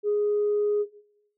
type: tone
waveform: sine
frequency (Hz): 415.3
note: G#4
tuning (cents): 0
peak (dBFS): -20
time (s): 0.03-0.86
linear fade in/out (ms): 50
effects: noise-tail reverb RT60 0.8 s tail -18 dB re dry + tanh soft clip ceiling -17 dBFS